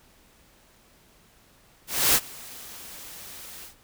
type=noise with ADSR envelope; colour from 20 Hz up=white; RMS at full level=-18 dBFS; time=1.87-3.75 s; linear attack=280 ms; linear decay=48 ms; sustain=-24 dB; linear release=110 ms; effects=pink hiss -58 dBFS RMS until 3.83 s